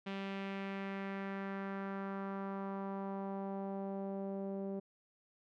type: tone with low-pass filter sweep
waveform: sawtooth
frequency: 195.6 Hz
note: G3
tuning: 4 cents flat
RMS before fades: -41 dBFS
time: 0.06-4.8 s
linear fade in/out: 10 ms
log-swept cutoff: 3000 to 510 Hz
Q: 1.9
effects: none